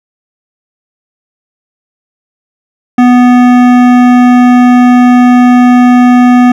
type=tone with hard clipping; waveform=sine; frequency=246.9 Hz; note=B3; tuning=in tune; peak=-3 dBFS; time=2.98-6.52 s; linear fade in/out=5 ms; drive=15 dB; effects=none